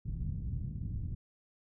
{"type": "low-pass noise", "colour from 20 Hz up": "white", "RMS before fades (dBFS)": -37, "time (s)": [0.05, 1.15], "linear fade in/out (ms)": 10, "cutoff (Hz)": 150, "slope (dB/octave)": 24, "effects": []}